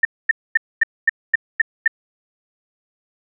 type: tone bursts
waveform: sine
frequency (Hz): 1805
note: A6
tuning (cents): +44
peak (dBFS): -9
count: 8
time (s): 0.03-1.878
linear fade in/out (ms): 5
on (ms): 21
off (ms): 240
effects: none